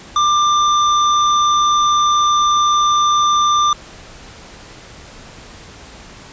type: tone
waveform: square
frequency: 1189 Hz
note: D6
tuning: 21 cents sharp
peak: -12 dBFS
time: 0.16-3.73 s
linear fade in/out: 2 ms
effects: pink hiss -38 dBFS RMS until 6.32 s + resampled to 16000 Hz